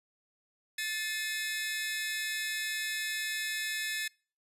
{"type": "tone cluster", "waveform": "sawtooth", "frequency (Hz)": [1750, 2127, 2546, 3890], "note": ["A6", "C7", "D#7", "B7"], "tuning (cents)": [-10, 28, 39, -27], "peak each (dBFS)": [-31, -39, -36, -39], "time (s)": [0.78, 4.08], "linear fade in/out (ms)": 5, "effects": ["noise-tail reverb RT60 0.4 s tail -26 dB re dry", "resampled to 32000 Hz"]}